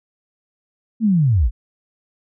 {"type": "linear sweep", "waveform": "sine", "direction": "down", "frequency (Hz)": [233.1, 41.2], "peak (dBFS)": -12, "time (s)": [1, 1.51], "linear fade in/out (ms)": 50, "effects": []}